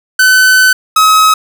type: tone pair in turn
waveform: 45% pulse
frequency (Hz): 1514 / 1276.2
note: F#6 / D#6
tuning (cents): +39 / +44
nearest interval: minor third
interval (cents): 295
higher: first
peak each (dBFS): -4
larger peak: neither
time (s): 0.19-0.73 / 0.96-1.34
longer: first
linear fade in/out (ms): 5
effects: none